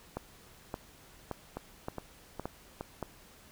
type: two click trains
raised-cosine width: 1 ms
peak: -23 / -21 dBFS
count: 4 / 6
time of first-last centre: 1.57-2.81 / 0.17-3.027 s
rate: 2.42 / 1.75 Hz
effects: pink hiss -57 dBFS RMS until 3.51 s